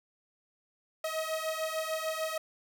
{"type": "beating tone pair", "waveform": "sawtooth", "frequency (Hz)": [632, 638.7], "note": ["D#5", "D#5"], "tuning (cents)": [27, 45], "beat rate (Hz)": 6.7, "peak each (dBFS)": -31, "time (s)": [1.04, 2.38], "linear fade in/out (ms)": 5, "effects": []}